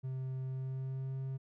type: tone with pitch glide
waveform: triangle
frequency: 130.9 to 133.27 Hz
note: C3 to C3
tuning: +1 to +32 cents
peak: -34 dBFS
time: 0.03-1.38 s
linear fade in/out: 20 ms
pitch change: +31 cents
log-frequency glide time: 0.43-1.17 s
effects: none